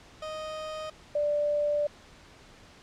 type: tone pair in turn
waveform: 30% pulse / sine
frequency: 622.3 / 588.7 Hz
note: D#5 / D5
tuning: 0 / +4 cents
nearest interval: minor second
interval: 96 cents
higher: first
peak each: -32 / -24 dBFS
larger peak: second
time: 0.22-0.9 / 1.15-1.87 s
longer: second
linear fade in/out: 5 ms
effects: pink hiss -53 dBFS RMS until 2.82 s + low-pass 6000 Hz 12 dB/octave